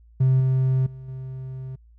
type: tone with level steps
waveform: triangle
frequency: 130.81 Hz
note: C3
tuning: in tune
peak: -12 / -15 / -34 / -29 dBFS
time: 0.2-1.76 s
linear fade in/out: 10 ms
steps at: 0.4 / 0.86 / 1.08 s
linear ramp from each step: 5 ms
effects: tanh soft clip ceiling -10 dBFS + added 57 Hz sine -49 dBFS peak until 1.98 s